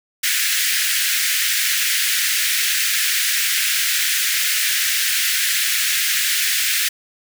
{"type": "high-pass noise", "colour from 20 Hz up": "pink", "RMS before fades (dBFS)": -19, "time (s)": [0.23, 6.89], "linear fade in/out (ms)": 10, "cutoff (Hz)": 1600, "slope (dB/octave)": 48, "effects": []}